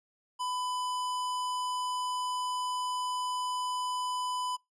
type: tone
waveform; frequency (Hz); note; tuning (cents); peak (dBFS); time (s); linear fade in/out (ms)
square; 1000; B5; +21; -32; 0.39-4.57; 20
effects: noise-tail reverb RT60 0.2 s tail -25 dB re dry + resampled to 24000 Hz